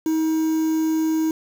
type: tone with quantisation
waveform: triangle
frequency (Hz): 317.9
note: D#4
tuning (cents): +37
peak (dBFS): -16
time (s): 0.06-1.31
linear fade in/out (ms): 2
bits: 6
effects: none